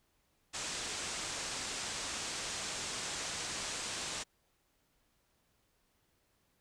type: low-pass noise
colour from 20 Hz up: white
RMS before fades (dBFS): -40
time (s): 0.53-4.24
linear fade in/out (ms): 20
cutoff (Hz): 8400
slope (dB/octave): 48
effects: pink hiss -75 dBFS RMS until 6.6 s